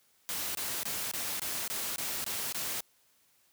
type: noise bursts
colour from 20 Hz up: white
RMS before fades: -35 dBFS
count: 9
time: 0.29-2.806 s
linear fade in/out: 0 ms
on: 260 ms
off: 22 ms
effects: white hiss -68 dBFS RMS until 3.52 s + high-pass 60 Hz 12 dB/octave